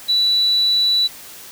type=tone; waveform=sine; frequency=3950 Hz; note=B7; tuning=in tune; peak=-13 dBFS; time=0.08-1.08 s; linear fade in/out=20 ms; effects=white hiss -38 dBFS RMS until 1.51 s